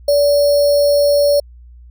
sine tone with sample-and-hold, 575 Hz, D5, 37 cents flat, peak -9 dBFS, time 0.08-1.4 s, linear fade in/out 5 ms, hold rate 4900 Hz, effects added 60 Hz sine -37 dBFS peak until 1.9 s

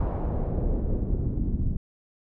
brown noise with low-pass filter sweep, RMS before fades -26 dBFS, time 0-1.77 s, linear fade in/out 5 ms, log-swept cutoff 930 to 210 Hz, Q 1.4, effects none

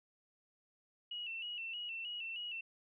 sine tone with vibrato, 2794 Hz, F7, in tune, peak -40 dBFS, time 1.11-2.61 s, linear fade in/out 5 ms, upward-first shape square, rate 3.2 Hz, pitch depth 66 cents each way, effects none

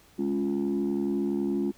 sine chord, Db major, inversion second, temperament equal, 207.7 / 277.2 / 349.2 Hz, Ab3 / Db4 / F4, 0 / 0 / 0 cents, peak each -28 dBFS, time 0.18-1.72 s, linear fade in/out 20 ms, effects tanh soft clip ceiling -20 dBFS + pink hiss -58 dBFS RMS until 1.77 s

